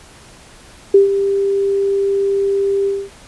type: tone with ADSR envelope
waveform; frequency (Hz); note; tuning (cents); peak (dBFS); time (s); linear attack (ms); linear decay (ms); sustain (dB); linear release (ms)
sine; 395.6; G4; +16; -3; 0.94-3.1; 6; 130; -10; 240
effects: pink hiss -42 dBFS RMS until 3.27 s + resampled to 24000 Hz

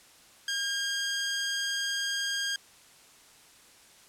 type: tone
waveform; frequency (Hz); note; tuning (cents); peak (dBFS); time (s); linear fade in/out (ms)
15% pulse; 1614; G#6; -50; -22; 0.48-2.56; 2
effects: white hiss -56 dBFS RMS until 4.08 s + low-pass 10000 Hz 12 dB/octave

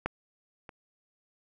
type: clicks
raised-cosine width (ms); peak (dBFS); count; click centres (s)
0.5; -14 / -29; 2; 0.06 / 0.692
effects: none

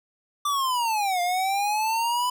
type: linear two-way sweep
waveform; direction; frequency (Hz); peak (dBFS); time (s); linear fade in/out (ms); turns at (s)
square; down then up; 1181 to 698.5 to 1000; -23; 0.45-2.3; 5; 1.21
effects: none

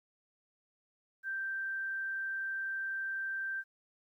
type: tone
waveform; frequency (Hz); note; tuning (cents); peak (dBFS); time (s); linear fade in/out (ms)
sine; 1568; G6; 0; -34; 1.23-3.64; 50
effects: 12-bit

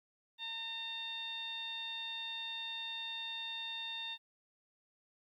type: tone with low-pass filter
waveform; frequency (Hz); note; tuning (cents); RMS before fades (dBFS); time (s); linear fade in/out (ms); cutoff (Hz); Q
15% pulse; 910; A#5; -42; -42; 0.38-4.18; 50; 3500; 9.8
effects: 13-bit

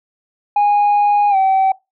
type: tone with pitch glide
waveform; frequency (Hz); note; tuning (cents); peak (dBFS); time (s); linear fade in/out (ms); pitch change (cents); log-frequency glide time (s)
sine; 823 to 767.9; G#5 to G5; -16 to -36; -8; 0.56-1.72; 5; -120; 1.3-1.36
effects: noise-tail reverb RT60 0.2 s tail -22 dB re dry + tanh soft clip ceiling -9 dBFS

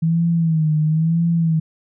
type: tone with vibrato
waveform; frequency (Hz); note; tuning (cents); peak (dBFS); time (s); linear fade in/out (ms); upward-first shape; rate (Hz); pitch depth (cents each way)
sine; 160.9; E3; -42; -14; 0.02-1.6; 10; sine; 1; 83
effects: none

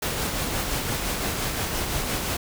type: noise with tremolo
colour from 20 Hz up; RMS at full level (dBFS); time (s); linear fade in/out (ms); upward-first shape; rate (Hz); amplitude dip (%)
pink; -26; 0.02-2.37; 5; sine; 5.8; 30
effects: none

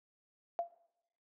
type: tone with exponential decay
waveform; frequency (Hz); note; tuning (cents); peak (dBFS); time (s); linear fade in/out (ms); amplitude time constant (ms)
sine; 687; F5; -29; -27; 0.59-0.71; 0; 25
effects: noise-tail reverb RT60 0.8 s tail -19 dB re dry + high-pass 400 Hz 12 dB/octave

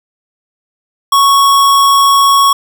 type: tone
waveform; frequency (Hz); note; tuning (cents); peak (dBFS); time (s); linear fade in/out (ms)
square; 1108.7; C#6; 0; -6; 1.12-2.53; 5
effects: none

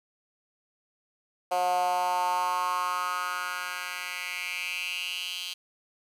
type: tone with high-pass filter sweep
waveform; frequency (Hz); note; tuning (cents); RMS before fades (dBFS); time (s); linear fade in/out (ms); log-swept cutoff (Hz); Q
10% pulse; 180; F#3; -47; -30; 1.51-5.54; 10; 650 to 3400; 4.6
effects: resampled to 32000 Hz + 9-bit

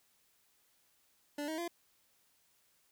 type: tone with pitch steps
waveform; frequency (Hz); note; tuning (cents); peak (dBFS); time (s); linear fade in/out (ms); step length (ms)
25% pulse; 291.7 / 316.3 / 342.9; D4 / D#4 / F4; -12 / +29 / -32; -33; 1.38-1.68; 5; 100
effects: white hiss -72 dBFS RMS until 2.91 s

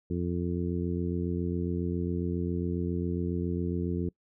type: harmonic tone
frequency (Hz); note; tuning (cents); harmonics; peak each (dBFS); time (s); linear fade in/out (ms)
87.31; F2; 0; 1 / 2 / 3 / 4 / 5; -33 / -32 / -35 / -35 / -39; 0.1-4.09; 5
effects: noise-tail reverb RT60 0.1 s tail -24 dB re dry

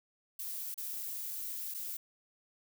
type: noise with dropouts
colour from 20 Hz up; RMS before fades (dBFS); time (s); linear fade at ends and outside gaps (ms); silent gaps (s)
violet; -40; 0.39-1.97; 5; 0.743-0.777 / 1.741-1.745
effects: none

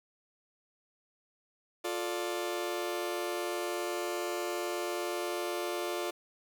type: chord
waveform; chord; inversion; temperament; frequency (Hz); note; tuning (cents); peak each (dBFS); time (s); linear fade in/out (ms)
sawtooth; D minor; first; just; 352.4 / 440.5 / 587.3; F4 / A4 / D5; +16 / +2 / 0; -31 / -36 / -34; 1.84-6.11; 10
effects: 9-bit

